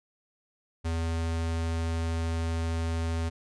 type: tone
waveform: square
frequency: 82.41 Hz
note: E2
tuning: in tune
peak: -28 dBFS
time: 0.84-3.3 s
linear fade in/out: 20 ms
effects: resampled to 22050 Hz